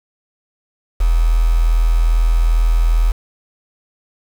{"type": "tone with quantisation", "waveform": "sine", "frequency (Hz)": 41.2, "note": "E1", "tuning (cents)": 0, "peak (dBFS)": -10, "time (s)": [1, 3.12], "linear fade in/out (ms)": 10, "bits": 5, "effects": []}